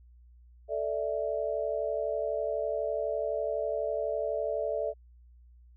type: chord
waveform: sine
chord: A suspended fourth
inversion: none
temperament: equal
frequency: 440 / 587.3 / 659.3 Hz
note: A4 / D5 / E5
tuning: 0 / 0 / 0 cents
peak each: -34 / -32 / -33 dBFS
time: 0.68-4.94 s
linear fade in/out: 50 ms
effects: added 60 Hz sine -53 dBFS peak until 5.76 s